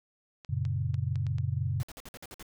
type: clicks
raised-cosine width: 0.2 ms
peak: -30 dBFS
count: 6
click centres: 0.448 / 0.652 / 0.943 / 1.157 / 1.267 / 1.384 s
type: chord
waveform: sine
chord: F# major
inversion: none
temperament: equal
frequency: 92.5 / 116.54 / 138.59 Hz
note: F#2 / A#2 / C#3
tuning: 0 / 0 / 0 cents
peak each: -32 dBFS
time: 0.49-1.83 s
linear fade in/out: 10 ms
type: noise bursts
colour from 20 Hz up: pink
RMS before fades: -45 dBFS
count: 8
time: 1.8-2.427 s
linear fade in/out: 0 ms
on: 32 ms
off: 53 ms
effects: none